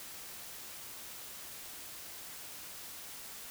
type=silence; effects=white hiss -47 dBFS RMS until 3.5 s